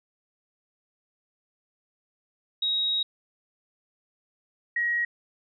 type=tone pair in turn; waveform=sine; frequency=3795 / 1897.5 Hz; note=A#7 / A#6; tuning=+30 / +30 cents; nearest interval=octave; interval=1200 cents; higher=first; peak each=-23 dBFS; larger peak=neither; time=2.62-3.03 / 4.76-5.05 s; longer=first; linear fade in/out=5 ms; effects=none